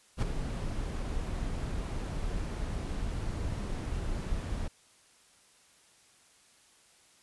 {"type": "noise with ADSR envelope", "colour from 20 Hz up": "brown", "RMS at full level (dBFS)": -25, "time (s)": [0.17, 4.68], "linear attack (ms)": 55, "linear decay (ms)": 4, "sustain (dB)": -9, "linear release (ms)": 6, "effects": ["white hiss -62 dBFS RMS until 7.22 s", "resampled to 24000 Hz"]}